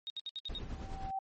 sine tone bursts, 3729 Hz, A#7, in tune, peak -37 dBFS, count 6, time 0.07-0.58 s, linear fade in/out 0 ms, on 30 ms, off 66 ms
brown noise with tremolo, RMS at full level -40 dBFS, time 0.49-1.11 s, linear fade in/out 5 ms, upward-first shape sine, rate 9.6 Hz, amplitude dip 50%
sine tone with exponential growth, 773 Hz, G5, 24 cents flat, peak -32 dBFS, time 0.54-1.19 s, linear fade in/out 5 ms, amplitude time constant 140 ms
effects MP3 32 kbps

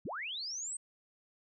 sine linear sweep, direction up, 89 to 8410 Hz, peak -37 dBFS, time 0.05-0.77 s, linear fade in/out 5 ms, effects none

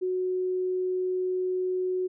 sine tone, 368.3 Hz, F#4, 8 cents flat, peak -25 dBFS, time 0.01-2.08 s, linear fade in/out 20 ms, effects none

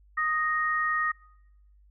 sine tone pair together, 1244.5 / 1864.6 Hz, D#6 / A#6, 0 / 0 cents, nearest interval perfect fifth, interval 700 cents, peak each -27 dBFS, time 0.17-1.12 s, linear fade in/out 10 ms, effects noise-tail reverb RT60 0.9 s tail -25 dB re dry + added 50 Hz sine -55 dBFS peak until 1.9 s

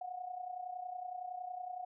sine tone with amplitude modulation, 728 Hz, F#5, 28 cents flat, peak -37 dBFS, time 0.01-1.85 s, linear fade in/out 5 ms, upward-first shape sine, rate 30.8 Hz, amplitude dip 70%, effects none

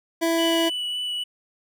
25% pulse tone, 331.4 Hz, E4, 9 cents sharp, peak -16 dBFS, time 0.21-0.7 s, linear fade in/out 20 ms
triangle tone with vibrato, 2960 Hz, F#7, in tune, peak -24 dBFS, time 0.38-1.24 s, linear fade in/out 10 ms, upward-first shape sine, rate 3.6 Hz, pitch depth 11 cents each way
effects none

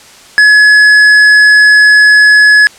triangle tone with tanh clipping, 1696 Hz, G#6, 36 cents sharp, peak -3 dBFS, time 0.38-2.67 s, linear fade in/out 0 ms, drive 14 dB, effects white hiss -36 dBFS RMS until 2.78 s + low-pass 8000 Hz 12 dB/octave

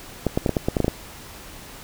clicks, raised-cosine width 2 ms, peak -6 dBFS, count 10, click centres 0.267 / 0.375 / 0.462 / 0.493 / 0.568 / 0.685 / 0.768 / 0.803 / 0.845 / 0.881 s, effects pink hiss -41 dBFS RMS until 1.83 s

